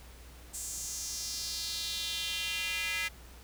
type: tone with high-pass filter sweep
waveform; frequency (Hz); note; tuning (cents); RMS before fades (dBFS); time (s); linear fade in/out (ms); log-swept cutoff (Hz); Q
square; 185; F#3; 0; -36; 0.53-3.09; 20; 7800 to 2100; 3.1
effects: added 60 Hz sine -51 dBFS peak until 3.43 s + pink hiss -55 dBFS RMS until 3.43 s